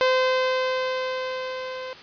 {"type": "tone with level ramp", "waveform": "sawtooth", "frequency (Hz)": 515, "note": "C5", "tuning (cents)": -28, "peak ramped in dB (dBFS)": [-13, -28], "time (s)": [0.01, 1.93], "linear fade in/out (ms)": 0, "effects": ["white hiss -43 dBFS RMS until 2.02 s", "resampled to 11025 Hz"]}